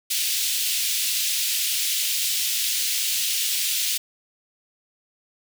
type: high-pass noise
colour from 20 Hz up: pink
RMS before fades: -24 dBFS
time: 0.1-3.98 s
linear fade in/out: 10 ms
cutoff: 2800 Hz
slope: 24 dB/octave
effects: none